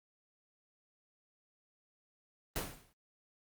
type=noise with exponential decay; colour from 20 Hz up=pink; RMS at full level=-33 dBFS; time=2.56-2.93 s; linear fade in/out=0 ms; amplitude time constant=80 ms; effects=Opus 24 kbps